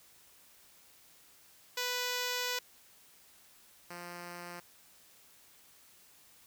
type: tone pair in turn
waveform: 5% pulse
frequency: 494.3 / 174.76 Hz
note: B4 / F3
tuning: +1 / +1 cents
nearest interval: octave + tritone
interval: 1800 cents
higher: first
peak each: -21 / -32 dBFS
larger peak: first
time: 1.77-2.59 / 3.9-4.6 s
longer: first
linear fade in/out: 5 ms
effects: white hiss -61 dBFS RMS until 6.46 s